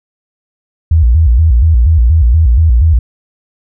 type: tone with vibrato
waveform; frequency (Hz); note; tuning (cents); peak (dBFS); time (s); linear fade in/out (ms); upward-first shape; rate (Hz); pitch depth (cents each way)
sine; 69; C#2; -7; -4; 0.91-2.99; 5; square; 4.2; 270
effects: none